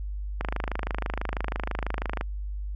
click train, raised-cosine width 0.5 ms, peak -14 dBFS, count 48, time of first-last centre 0.41-2.211 s, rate 26.1 Hz, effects added 50 Hz sine -30 dBFS peak until 2.75 s

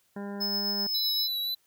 harmonic tone, 201.2 Hz, G3, 45 cents sharp, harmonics 1 / 2 / 3 / 4 / 5 / 7 / 8 / 9, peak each -35 / -41 / -45 / -47 / -49 / -52 / -53 / -54 dBFS, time 0.16-0.87 s, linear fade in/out 5 ms
square tone with tremolo, 5200 Hz, E8, 24 cents flat, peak -27 dBFS, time 0.4-1.28 s, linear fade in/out 20 ms, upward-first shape sine, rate 7.8 Hz, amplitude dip 30%
square tone with vibrato, 3951 Hz, B7, in tune, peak -29 dBFS, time 0.94-1.55 s, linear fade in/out 10 ms, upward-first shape triangle, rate 3.8 Hz, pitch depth 26 cents each way
effects white hiss -69 dBFS RMS until 1.66 s

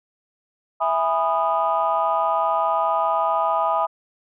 sine chord, E major seventh, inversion none, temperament just, 659.3 / 824.1 / 988.9 / 1236.1 Hz, E5 / G#5 / B5 / D#6, 0 / -14 / +2 / -12 cents, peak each -23 dBFS, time 0.8-3.87 s, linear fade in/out 20 ms, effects tanh soft clip ceiling -9 dBFS

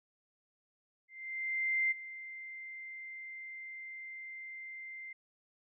sine tone with ADSR envelope, 2088 Hz, C7, 4 cents flat, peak -27 dBFS, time 1.08-5.13 s, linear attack 830 ms, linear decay 19 ms, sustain -16 dB, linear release 6 ms, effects none

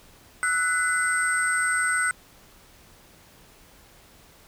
sine tone cluster, 1314 / 1481 / 2022 / 8300 Hz, E6 / F#6 / B6 / C9, -6 / +1 / +40 / -15 cents, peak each -29 / -22 / -28 / -28 dBFS, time 0.43-2.11 s, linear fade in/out 0 ms, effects tanh soft clip ceiling -15 dBFS + pink hiss -53 dBFS RMS until 4.47 s

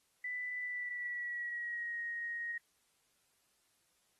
sine tone with pitch glide, 1988 to 1876.4 Hz, B6 to A#6, +11 to +11 cents, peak -37 dBFS, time 0.24-2.58 s, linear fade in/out 5 ms, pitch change -100 cents, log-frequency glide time 0.59-2.01 s, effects white hiss -75 dBFS RMS until 4.19 s + AAC 32 kbps

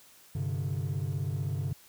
triangle chord, G suspended fourth, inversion none, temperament equal, 98 / 130.81 / 146.83 Hz, G2 / C3 / D3, 0 / 0 / 0 cents, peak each -31 dBFS, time 0.35-1.73 s, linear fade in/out 5 ms, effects tanh soft clip ceiling -23 dBFS + white hiss -57 dBFS RMS until 1.88 s

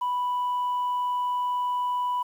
sine tone, 987.8 Hz, B5, in tune, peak -22 dBFS, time 0.01-2.23 s, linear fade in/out 10 ms, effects tanh soft clip ceiling -22 dBFS + 9-bit

